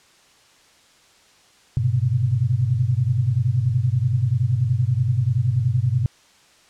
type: tone cluster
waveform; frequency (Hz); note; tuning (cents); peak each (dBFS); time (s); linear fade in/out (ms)
sine; 100.1 / 123.2 / 133.7; G2 / B2 / C3; +37 / -4 / +38; -23 / -19 / -24; 1.77-6.06; 0
effects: white hiss -54 dBFS RMS until 6.69 s + low-pass 7000 Hz 12 dB/octave